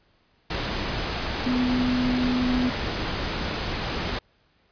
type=tone in noise; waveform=sine; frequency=250 Hz; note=B3; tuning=21 cents sharp; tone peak=-21 dBFS; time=1.46-2.7 s; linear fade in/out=5 ms; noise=pink; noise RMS=-28 dBFS; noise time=0.5-4.19 s; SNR=+4 dB; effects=pink hiss -64 dBFS RMS until 4.71 s + resampled to 11025 Hz